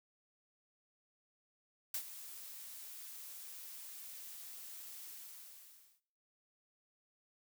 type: noise with ADSR envelope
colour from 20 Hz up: blue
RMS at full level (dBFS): -37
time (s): 1.94-6.01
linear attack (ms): 4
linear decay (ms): 78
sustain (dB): -13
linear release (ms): 920
effects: noise-tail reverb RT60 0.6 s tail -19 dB re dry